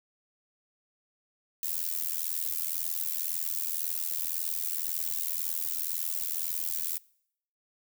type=noise with amplitude modulation; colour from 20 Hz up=violet; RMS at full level=-28 dBFS; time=1.63-6.98 s; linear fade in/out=2 ms; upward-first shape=sine; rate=81.9 Hz; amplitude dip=100%; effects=noise-tail reverb RT60 0.7 s tail -24 dB re dry